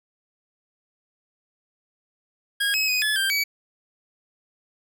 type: tone with pitch steps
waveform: 25% pulse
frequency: 1636 / 2561 / 2502 / 1717 / 1580 / 2276 Hz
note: G#6 / D#7 / D#7 / A6 / G6 / C#7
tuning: -26 / +49 / +9 / -43 / +13 / +45 cents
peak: -17 dBFS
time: 2.6-3.44 s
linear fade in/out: 10 ms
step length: 140 ms
effects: none